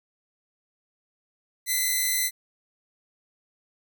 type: tone pair together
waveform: 5% pulse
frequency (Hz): 1975.5 / 2062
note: B6 / C7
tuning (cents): 0 / -26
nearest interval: minor second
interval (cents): 74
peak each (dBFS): -16 / -15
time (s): 1.66-2.31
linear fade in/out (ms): 50
effects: none

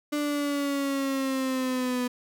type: linear sweep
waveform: 35% pulse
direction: down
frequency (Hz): 295.9 to 246.8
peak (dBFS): -24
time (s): 0.12-2.08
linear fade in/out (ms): 10
effects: none

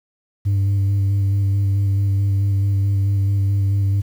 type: tone with vibrato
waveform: sine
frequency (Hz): 98.9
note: G2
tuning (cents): +16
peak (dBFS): -12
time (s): 0.45-4.02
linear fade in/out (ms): 20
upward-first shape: square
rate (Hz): 4.6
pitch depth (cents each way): 15
effects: tanh soft clip ceiling -14 dBFS + 8-bit

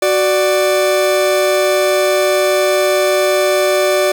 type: tone pair together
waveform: 40% pulse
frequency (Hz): 371.7 / 590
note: F#4 / D5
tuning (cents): +8 / +8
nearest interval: minor sixth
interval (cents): 800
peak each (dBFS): -15 / -12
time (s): 0.02-4.12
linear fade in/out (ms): 5
effects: 8-bit

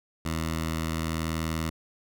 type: tone with notch filter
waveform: 10% pulse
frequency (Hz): 80.6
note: E2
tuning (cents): -38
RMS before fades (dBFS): -30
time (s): 0.25-1.7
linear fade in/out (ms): 5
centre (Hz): 440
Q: 1.3
effects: none

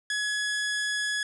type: tone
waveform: sawtooth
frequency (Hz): 1687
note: G#6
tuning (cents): +27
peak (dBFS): -23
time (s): 0.1-1.23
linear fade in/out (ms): 2
effects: resampled to 24000 Hz + 10-bit

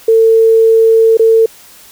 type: tone with dropouts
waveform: sine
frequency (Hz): 450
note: A4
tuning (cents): +39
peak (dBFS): -4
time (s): 0.08-1.46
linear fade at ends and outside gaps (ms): 5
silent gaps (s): 1.172-1.194
effects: white hiss -39 dBFS RMS until 1.91 s

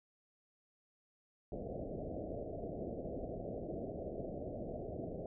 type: low-pass noise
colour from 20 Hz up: white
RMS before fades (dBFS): -43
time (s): 1.52-5.26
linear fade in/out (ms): 2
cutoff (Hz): 690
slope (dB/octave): 96
effects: none

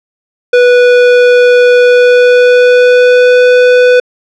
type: tone with pitch glide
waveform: square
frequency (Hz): 491.5 to 496.9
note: B4 to B4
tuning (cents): -8 to +11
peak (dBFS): -3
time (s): 0.53-4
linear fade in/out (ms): 5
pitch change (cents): +19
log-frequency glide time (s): 1.79-3.43
effects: low-pass 3000 Hz 12 dB/octave

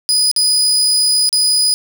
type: tone with dropouts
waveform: 30% pulse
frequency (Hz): 4967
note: D#8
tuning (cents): -4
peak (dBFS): -8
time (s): 0.09-1.74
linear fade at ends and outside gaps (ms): 0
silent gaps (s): 0.314-0.363 / 1.291-1.328
effects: none

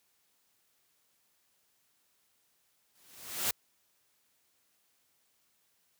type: noise with exponential growth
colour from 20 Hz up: white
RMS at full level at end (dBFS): -28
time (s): 2.95-3.51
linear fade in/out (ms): 5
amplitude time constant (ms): 120
effects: white hiss -73 dBFS RMS until 5.99 s + high-pass 60 Hz 12 dB/octave

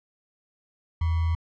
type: tone with sample-and-hold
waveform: sine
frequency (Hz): 82.41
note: E2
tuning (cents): 0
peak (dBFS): -21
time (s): 1.01-1.35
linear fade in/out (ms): 5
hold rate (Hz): 1050
effects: low-pass 3000 Hz 12 dB/octave

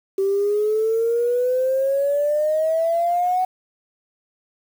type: exponential sweep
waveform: sine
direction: up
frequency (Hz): 386 to 746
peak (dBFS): -16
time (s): 0.18-3.45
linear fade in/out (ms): 5
effects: tanh soft clip ceiling -12 dBFS + 7-bit

